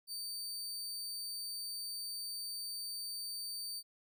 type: tone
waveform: sawtooth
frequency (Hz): 4600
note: D8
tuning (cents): -37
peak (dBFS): -37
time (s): 0.07-3.83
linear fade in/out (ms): 50
effects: none